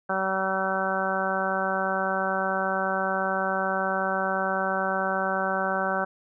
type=harmonic tone; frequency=190.8 Hz; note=G3; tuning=47 cents flat; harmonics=1 / 2 / 3 / 4 / 5 / 6 / 7 / 8; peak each=-34 / -35 / -30 / -30 / -34 / -35 / -32 / -30 dBFS; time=0.09-6.05 s; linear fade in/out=10 ms; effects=none